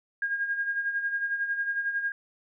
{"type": "tone with tremolo", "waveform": "sine", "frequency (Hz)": 1624, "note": "G#6", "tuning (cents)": -39, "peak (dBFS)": -24, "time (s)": [0.22, 2.12], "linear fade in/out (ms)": 2, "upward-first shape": "sine", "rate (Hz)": 11, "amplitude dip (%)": 60, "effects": []}